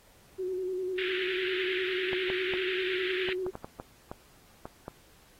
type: tone with vibrato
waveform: sine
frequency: 370.6 Hz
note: F#4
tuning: 3 cents sharp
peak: -30 dBFS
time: 0.38-3.51 s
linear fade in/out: 20 ms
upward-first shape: square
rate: 10 Hz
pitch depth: 33 cents each way
type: band-pass noise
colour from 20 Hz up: pink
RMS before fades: -35 dBFS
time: 0.98-3.33 s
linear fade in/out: 2 ms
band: 1600 to 3400 Hz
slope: 48 dB/octave
type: clicks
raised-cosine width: 1 ms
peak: -24 dBFS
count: 11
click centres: 2.131 / 2.301 / 2.537 / 3.288 / 3.465 / 3.554 / 3.645 / 3.799 / 4.115 / 4.655 / 4.881 s
effects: pink hiss -60 dBFS RMS until 5.39 s + AAC 48 kbps